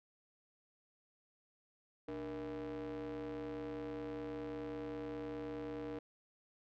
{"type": "ring-modulated tone", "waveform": "square", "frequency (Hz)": 87.31, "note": "F2", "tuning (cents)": 0, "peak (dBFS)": -39, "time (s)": [2.08, 5.99], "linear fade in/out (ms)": 5, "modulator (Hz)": 384, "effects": ["low-pass 3000 Hz 12 dB/octave"]}